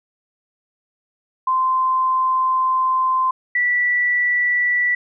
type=tone pair in turn; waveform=sine; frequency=1038 / 1959.5 Hz; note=C6 / B6; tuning=-14 / -14 cents; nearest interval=major seventh; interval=1100 cents; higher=second; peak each=-15 dBFS; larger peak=neither; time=1.47-3.31 / 3.55-4.95 s; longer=first; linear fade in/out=5 ms; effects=none